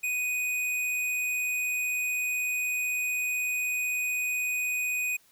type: tone with hard clipping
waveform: sine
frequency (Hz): 2489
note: D#7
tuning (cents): 0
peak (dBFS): -28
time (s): 0.03-5.17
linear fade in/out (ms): 10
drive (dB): 16
effects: white hiss -62 dBFS RMS until 5.31 s